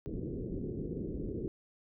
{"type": "low-pass noise", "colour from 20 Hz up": "white", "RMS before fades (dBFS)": -38, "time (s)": [0.06, 1.48], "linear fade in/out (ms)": 0, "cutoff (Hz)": 430, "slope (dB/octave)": 48, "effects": []}